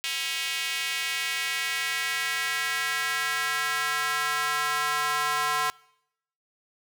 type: tone with high-pass filter sweep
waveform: square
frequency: 148.5 Hz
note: D3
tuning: 20 cents sharp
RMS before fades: -28 dBFS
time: 0.04-5.7 s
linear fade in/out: 0 ms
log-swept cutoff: 2700 to 1100 Hz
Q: 2
effects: noise-tail reverb RT60 0.8 s tail -25 dB re dry

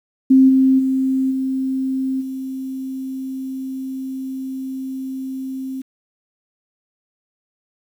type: tone with level steps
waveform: sine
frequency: 263.9 Hz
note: C4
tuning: 15 cents sharp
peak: -7 / -10 / -15 / -18 / -24 dBFS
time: 0.3-5.82 s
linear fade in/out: 10 ms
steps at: 0.48 / 0.78 / 1.3 / 2.2 s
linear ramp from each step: 20 ms
effects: 8-bit

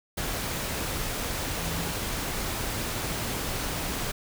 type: tone in noise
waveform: sine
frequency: 166.1 Hz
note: E3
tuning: 13 cents sharp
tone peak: -35 dBFS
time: 1.58-1.92 s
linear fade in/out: 10 ms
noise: pink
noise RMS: -31 dBFS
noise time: 0.17-4.12 s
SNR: -7 dB
effects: none

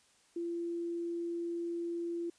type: tone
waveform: sine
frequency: 341 Hz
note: F4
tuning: 41 cents flat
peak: -34 dBFS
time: 0.36-2.3 s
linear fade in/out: 5 ms
effects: white hiss -67 dBFS RMS until 2.38 s + resampled to 22050 Hz

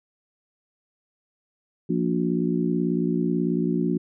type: harmonic tone with a mistuned harmonic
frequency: 58.27 Hz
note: A#1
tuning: in tune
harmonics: 3 / 4 / 5 / 6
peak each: -25 / -26 / -27 / -28 dBFS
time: 1.89-3.98 s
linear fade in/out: 10 ms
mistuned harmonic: 6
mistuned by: +58 cents
effects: none

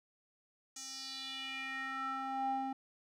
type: tone with band-pass filter sweep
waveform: square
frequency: 266.6 Hz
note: C4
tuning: 33 cents sharp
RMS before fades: -40 dBFS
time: 0.76-2.73 s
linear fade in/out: 5 ms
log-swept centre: 6700 to 590 Hz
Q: 3.8
effects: none

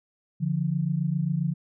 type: tone pair together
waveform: sine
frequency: 145.2 / 172.67 Hz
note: D3 / F3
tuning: -19 / -19 cents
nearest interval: minor third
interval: 300 cents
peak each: -26 dBFS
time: 0.4-1.54 s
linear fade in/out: 20 ms
effects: none

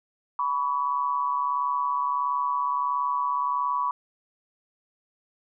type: tone pair together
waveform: sine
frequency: 987.8 / 1129.3 Hz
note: B5 / C#6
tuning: 0 / +32 cents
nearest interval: major second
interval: 232 cents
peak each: -26 dBFS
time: 0.39-3.91 s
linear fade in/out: 2 ms
effects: none

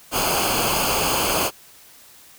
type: noise with comb filter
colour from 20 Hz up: pink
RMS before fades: -21 dBFS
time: 0.11-1.51 s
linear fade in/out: 50 ms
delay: 0.53 ms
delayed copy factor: -0.75
effects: white hiss -48 dBFS RMS until 2.38 s

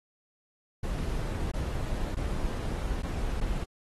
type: noise with dropouts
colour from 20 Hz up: brown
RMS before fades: -31 dBFS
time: 0.83-3.64 s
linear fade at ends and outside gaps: 5 ms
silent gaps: 1.516-1.536 / 2.149-2.167 / 3.02-3.03 / 3.405-3.41 s
effects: AAC 32 kbps

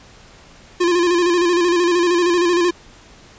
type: tone with vibrato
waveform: square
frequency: 349.2 Hz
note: F4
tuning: in tune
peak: -14 dBFS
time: 0.8-2.71 s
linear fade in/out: 10 ms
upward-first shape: square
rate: 13 Hz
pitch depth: 44 cents each way
effects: pink hiss -45 dBFS RMS until 3.38 s + resampled to 16000 Hz

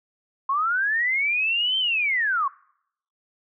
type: linear two-way sweep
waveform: sine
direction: up then down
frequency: 1054 to 3136 to 1054 Hz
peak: -20 dBFS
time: 0.49-2.48 s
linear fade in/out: 5 ms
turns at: 1.78 s
effects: noise-tail reverb RT60 0.7 s tail -24 dB re dry

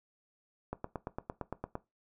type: click train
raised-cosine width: 1 ms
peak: -22 dBFS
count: 10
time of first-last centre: 0.73-1.754 s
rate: 8.79 Hz
effects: noise-tail reverb RT60 0.2 s tail -17 dB re dry

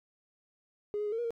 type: tone with pitch steps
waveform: triangle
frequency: 414.7 / 419.2 / 414.9 / 452.9 / 476.5 / 462.7 Hz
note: G#4 / G#4 / G#4 / A#4 / A#4 / A#4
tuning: -3 / +16 / -2 / -50 / +38 / -13 cents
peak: -27 dBFS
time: 0.94-1.306 s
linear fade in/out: 0 ms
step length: 61 ms
effects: tanh soft clip ceiling -28 dBFS

